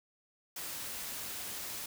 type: noise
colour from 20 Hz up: white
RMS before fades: -41 dBFS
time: 0.56-1.86 s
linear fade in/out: 5 ms
effects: none